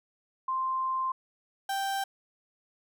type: tone pair in turn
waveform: sine / 35% pulse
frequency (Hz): 1046.5 / 784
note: C6 / G5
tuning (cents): 0 / 0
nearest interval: perfect fourth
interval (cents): 500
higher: first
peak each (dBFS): -27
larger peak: neither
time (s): 0.48-1.12 / 1.69-2.04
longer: first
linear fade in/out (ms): 5
effects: none